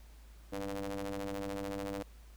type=ring-modulated tone; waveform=sawtooth; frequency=100.2 Hz; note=G2; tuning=38 cents sharp; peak=-30 dBFS; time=0.52-2.03 s; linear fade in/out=10 ms; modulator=394 Hz; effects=added 54 Hz sine -52 dBFS peak until 2.36 s + pink hiss -64 dBFS RMS until 2.36 s